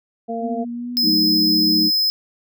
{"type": "harmonic tone", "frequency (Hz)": 230, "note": "A#3", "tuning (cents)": -23, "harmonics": [1, 2, 3], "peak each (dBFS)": [-27, -28, -26], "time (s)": [0.28, 0.65], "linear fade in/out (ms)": 20}
{"type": "tone with vibrato", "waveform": "sine", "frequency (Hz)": 240.8, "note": "B3", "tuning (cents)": -44, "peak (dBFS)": -25, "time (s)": [0.4, 1.15], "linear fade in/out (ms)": 50, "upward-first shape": "triangle", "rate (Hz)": 2.4, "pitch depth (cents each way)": 29}
{"type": "tone", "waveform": "square", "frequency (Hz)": 5100, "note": "D#8", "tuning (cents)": 42, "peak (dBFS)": -16, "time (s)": [0.97, 2.1], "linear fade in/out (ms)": 0}
{"type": "chord", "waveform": "sine", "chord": "D# diminished", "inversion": "first", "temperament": "equal", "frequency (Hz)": [185, 220, 311.1], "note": ["F#3", "A3", "D#4"], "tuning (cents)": [0, 0, 0], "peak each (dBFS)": [-25, -23, -19], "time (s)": [1.02, 1.91], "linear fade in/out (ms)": 50}
{"effects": []}